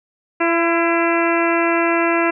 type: harmonic tone with a mistuned harmonic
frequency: 337 Hz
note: E4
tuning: 38 cents sharp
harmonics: 1 / 2 / 3 / 4 / 5 / 6 / 7 / 8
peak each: -18 / -21 / -23 / -24 / -25 / -26 / -26 / -27 dBFS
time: 0.4-2.31 s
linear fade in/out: 10 ms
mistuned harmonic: 5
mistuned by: -28 cents
effects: none